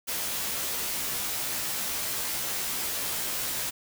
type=noise with comb filter; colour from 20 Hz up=white; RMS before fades=-31 dBFS; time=0.07-3.71 s; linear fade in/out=20 ms; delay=15 ms; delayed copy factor=+0.7; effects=none